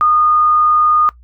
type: tone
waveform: sine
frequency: 1226 Hz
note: D#6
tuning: 26 cents flat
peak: -9 dBFS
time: 0.01-1.09 s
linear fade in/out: 0 ms
effects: noise-tail reverb RT60 0.1 s tail -18 dB re dry + added 60 Hz sine -40 dBFS peak until 1.23 s